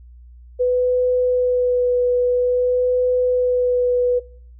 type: tone with vibrato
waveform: sine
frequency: 496.6 Hz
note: B4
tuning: 9 cents sharp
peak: -14 dBFS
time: 0.59-4.2 s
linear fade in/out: 20 ms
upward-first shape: sine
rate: 0.5 Hz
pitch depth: 13 cents each way
effects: noise-tail reverb RT60 0.5 s tail -22 dB re dry + added 60 Hz sine -40 dBFS peak until 4.59 s